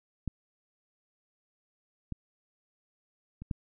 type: clicks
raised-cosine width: 5 ms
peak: -20 / -23 / -29 / -19 dBFS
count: 4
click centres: 0.277 / 2.123 / 3.42 / 3.512 s
effects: none